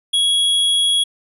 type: tone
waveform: square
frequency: 3329 Hz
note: G#7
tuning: 3 cents sharp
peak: -14 dBFS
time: 0.13-1.04 s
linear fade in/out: 10 ms
effects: resampled to 24000 Hz